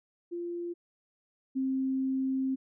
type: tone pair in turn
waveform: sine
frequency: 346 / 264.6 Hz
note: F4 / C4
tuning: -16 / +20 cents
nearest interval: perfect fourth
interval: 464 cents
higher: first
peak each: -33 / -27 dBFS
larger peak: second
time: 0.31-0.74 / 1.55-2.56 s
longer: second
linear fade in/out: 20 ms
effects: none